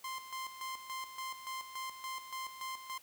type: tone with tremolo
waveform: sawtooth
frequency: 1046.5 Hz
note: C6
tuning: in tune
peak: -35 dBFS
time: 0.04-2.98 s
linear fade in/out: 5 ms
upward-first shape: square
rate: 3.5 Hz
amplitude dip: 65%
effects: white hiss -61 dBFS RMS until 3.02 s